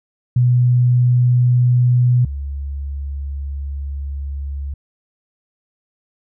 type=tone pair in turn; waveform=sine; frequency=123.47 / 69.9 Hz; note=B2 / C#2; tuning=0 / +15 cents; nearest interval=minor seventh; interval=985 cents; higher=first; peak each=-10 / -22 dBFS; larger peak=first; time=0.36-2.25 / 2.25-4.74 s; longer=second; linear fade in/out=5 ms; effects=none